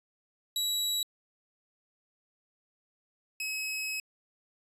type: tone pair in turn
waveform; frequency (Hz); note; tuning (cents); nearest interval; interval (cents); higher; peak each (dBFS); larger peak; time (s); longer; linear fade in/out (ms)
sawtooth; 3900 / 2560; B7 / D#7; -23 / +49; perfect fifth; 728; first; -25 / -29; first; 0.56-1.03 / 3.4-4; second; 2
effects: resampled to 32000 Hz